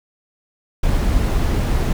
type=noise; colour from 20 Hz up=brown; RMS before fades=-17 dBFS; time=0.83-1.93 s; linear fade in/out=5 ms; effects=none